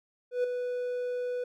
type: tone with ADSR envelope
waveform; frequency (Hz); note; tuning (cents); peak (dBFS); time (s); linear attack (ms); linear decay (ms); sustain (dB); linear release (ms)
triangle; 493.9; B4; 0; -21; 0.31-1.44; 130; 6; -7; 5
effects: none